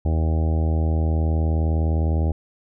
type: harmonic tone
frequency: 79.8 Hz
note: D#2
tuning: 44 cents sharp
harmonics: 1 / 2 / 3 / 4 / 5 / 6 / 7 / 8 / 9 / 10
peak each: -18 / -28 / -32 / -32 / -36 / -38 / -37 / -39 / -42 / -39 dBFS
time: 0.05-2.32 s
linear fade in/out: 5 ms
effects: none